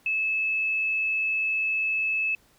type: tone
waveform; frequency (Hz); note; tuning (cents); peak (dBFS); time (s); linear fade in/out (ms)
sine; 2605; E7; -21; -23; 0.06-2.35; 2
effects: pink hiss -61 dBFS RMS until 2.58 s